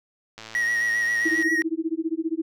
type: click train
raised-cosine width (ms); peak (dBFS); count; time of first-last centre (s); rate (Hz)
0.2; -22; 117; 0.38-1.425; 111
type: tone with vibrato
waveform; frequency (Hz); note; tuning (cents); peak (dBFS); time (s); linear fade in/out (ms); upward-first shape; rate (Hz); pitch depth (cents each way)
triangle; 1897; A#6; +30; -19; 0.55-1.62; 0; sine; 7.5; 34
type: tone with tremolo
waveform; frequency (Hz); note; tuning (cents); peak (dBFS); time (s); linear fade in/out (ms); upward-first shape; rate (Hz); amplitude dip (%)
sine; 324.3; E4; -28; -20; 1.25-2.42; 10; sine; 15; 100
effects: none